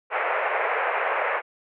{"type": "band-pass noise", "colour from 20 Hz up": "pink", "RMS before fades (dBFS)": -25, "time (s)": [0.1, 1.42], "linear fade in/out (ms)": 50, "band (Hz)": [460, 2400], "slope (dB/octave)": 48, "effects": []}